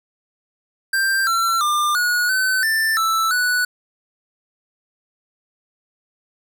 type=tone with pitch steps; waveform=square; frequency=1578 / 1352 / 1197 / 1454 / 1522 / 1777 / 1321 / 1479 Hz; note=G6 / E6 / D6 / F#6 / F#6 / A6 / E6 / F#6; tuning=+11 / +43 / +33 / -31 / +48 / +17 / +3 / -1 cents; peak=-17 dBFS; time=0.93-3.65 s; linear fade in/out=5 ms; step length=340 ms; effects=none